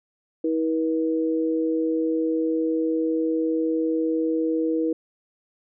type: tone pair together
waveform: sine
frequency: 321.3 / 481.4 Hz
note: E4 / B4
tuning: -44 / -44 cents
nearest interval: perfect fifth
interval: 700 cents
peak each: -22 / -25 dBFS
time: 0.44-4.93 s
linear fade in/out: 5 ms
effects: none